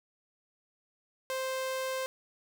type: tone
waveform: sawtooth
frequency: 523.3 Hz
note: C5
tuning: in tune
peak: -28 dBFS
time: 1.3-2.06 s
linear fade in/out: 0 ms
effects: none